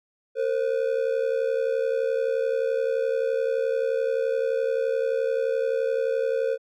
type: ring-modulated tone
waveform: triangle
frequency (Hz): 493.9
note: B4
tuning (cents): 0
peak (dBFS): -17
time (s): 0.35-6.58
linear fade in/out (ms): 50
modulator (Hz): 35.8
effects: none